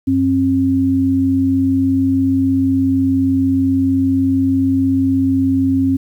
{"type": "tone pair together", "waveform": "sine", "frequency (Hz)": [94.7, 268.3], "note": ["F#2", "C4"], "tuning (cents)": [41, 44], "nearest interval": "octave + tritone", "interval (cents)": 1803, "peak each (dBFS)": [-20, -12], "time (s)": [0.07, 5.97], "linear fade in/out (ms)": 10, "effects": ["8-bit"]}